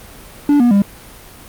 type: tone with pitch steps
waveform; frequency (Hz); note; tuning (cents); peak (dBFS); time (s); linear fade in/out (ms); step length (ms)
triangle; 290 / 241.1 / 200.4; D4 / B3 / G3; -22 / -41 / +38; -6; 0.49-0.82; 2; 110
effects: pink hiss -38 dBFS RMS until 1.48 s + Opus 32 kbps